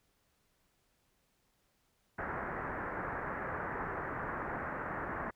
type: low-pass noise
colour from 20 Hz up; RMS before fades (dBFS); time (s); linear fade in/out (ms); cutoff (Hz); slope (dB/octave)
white; -39; 2.18-5.31; 10; 1800; 48
effects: pink hiss -75 dBFS RMS until 5.35 s